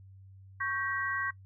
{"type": "chord", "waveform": "sine", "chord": "G diminished", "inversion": "second", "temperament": "equal with one note detuned", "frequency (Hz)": [1108.7, 1568, 1909.3], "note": ["Db6", "G6", "Bb6"], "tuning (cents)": [0, 0, 41], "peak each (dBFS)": [-35, -34, -35], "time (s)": [0.6, 1.31], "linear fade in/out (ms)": 10, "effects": ["noise-tail reverb RT60 0.1 s tail -20 dB re dry", "added 96 Hz sine -50 dBFS peak until 1.45 s"]}